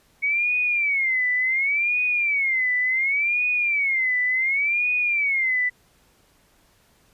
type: tone with vibrato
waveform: sine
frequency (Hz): 2219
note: C#7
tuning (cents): +1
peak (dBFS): -19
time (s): 0.22-5.7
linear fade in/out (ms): 20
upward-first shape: sine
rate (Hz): 0.69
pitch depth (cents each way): 190
effects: pink hiss -60 dBFS RMS until 7.13 s + resampled to 32000 Hz